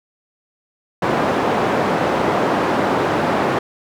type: band-pass noise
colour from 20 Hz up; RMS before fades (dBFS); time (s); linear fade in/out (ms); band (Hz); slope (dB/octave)
white; -18; 1.02-3.59; 5; 160 to 840; 12
effects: none